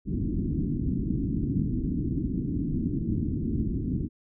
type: low-pass noise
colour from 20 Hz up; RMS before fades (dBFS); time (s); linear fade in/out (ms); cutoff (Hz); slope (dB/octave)
white; -28; 0.05-4.09; 50; 310; 48
effects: none